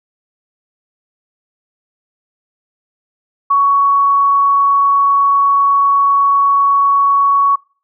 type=tone; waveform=sine; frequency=1118 Hz; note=C#6; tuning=14 cents sharp; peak=-8 dBFS; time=3.5-7.56 s; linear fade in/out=10 ms; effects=noise-tail reverb RT60 0.4 s tail -25 dB re dry